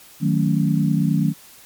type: chord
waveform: sine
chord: D# half-diminished seventh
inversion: none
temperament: equal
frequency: 155.56 / 185 / 220 / 277.2 Hz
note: D#3 / F#3 / A3 / C#4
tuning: 0 / 0 / 0 / 0 cents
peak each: -19 / -21 / -22 / -24 dBFS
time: 0.2-1.34 s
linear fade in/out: 50 ms
effects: white hiss -46 dBFS RMS until 1.65 s + MP3 96 kbps